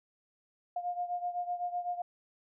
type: beating tone pair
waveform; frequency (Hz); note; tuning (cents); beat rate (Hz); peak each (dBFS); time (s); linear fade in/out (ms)
sine; 707 / 714.9; F5 / F5; +21 / +40; 7.9; -34 / -38; 0.76-2.02; 5
effects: none